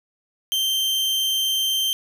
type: tone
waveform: 40% pulse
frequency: 3136 Hz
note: G7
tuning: in tune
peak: -19 dBFS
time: 0.52-1.93 s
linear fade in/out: 0 ms
effects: none